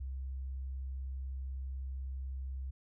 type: tone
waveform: sine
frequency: 66 Hz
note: C2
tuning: 16 cents sharp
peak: -37 dBFS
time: 0-2.71 s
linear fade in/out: 10 ms
effects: none